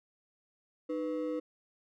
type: ring-modulated tone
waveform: triangle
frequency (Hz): 401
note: G4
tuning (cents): +39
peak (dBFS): -27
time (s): 0.89-1.4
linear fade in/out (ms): 10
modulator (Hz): 93.7
effects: none